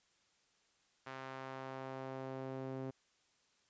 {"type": "tone with band-pass filter sweep", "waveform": "sawtooth", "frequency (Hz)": 132.4, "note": "C3", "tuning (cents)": 21, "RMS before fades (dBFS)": -45, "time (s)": [1.06, 2.91], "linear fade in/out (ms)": 10, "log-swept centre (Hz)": [1400, 360], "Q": 0.95, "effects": ["white hiss -74 dBFS RMS until 3.69 s", "resampled to 16000 Hz"]}